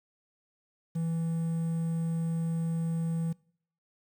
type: tone with quantisation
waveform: triangle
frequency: 164.81 Hz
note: E3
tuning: in tune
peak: -26 dBFS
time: 0.95-3.33 s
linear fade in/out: 10 ms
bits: 9
effects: noise-tail reverb RT60 0.6 s tail -24 dB re dry